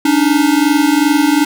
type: tone pair together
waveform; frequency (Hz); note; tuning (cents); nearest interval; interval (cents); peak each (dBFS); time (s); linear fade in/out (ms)
square; 283.6 / 306.2; C#4 / D#4; +40 / -28; minor second; 132; -13; 0.05-1.45; 5
effects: none